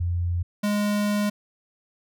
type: tone pair in turn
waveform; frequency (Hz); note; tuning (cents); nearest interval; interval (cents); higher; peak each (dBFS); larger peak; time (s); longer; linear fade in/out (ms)
sine / square; 87.1 / 206.8; F2 / G#3; -4 / -7; octave + minor third; 1497; second; -22; neither; 0-0.43 / 0.63-1.3; second; 10
effects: none